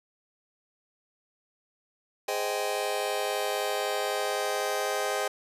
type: chord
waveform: sawtooth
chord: Ab major seventh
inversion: none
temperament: just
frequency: 415.3 / 519.1 / 623 / 778.7 Hz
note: Ab4 / C5 / Eb5 / G5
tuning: 0 / -14 / +2 / -12 cents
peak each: -29 dBFS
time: 2.28-5.28 s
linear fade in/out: 5 ms
effects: resampled to 32000 Hz